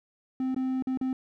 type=tone with dropouts; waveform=triangle; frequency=260 Hz; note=C4; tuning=11 cents flat; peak=-24 dBFS; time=0.4-1.13 s; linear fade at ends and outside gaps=2 ms; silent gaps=0.546-0.563 / 0.824-0.871 / 0.974-1.012 s; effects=none